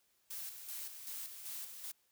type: noise with tremolo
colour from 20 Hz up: blue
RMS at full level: -44 dBFS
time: 0.3-1.92 s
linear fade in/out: 10 ms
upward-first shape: square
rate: 2.6 Hz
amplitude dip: 50%
effects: white hiss -75 dBFS RMS until 2.11 s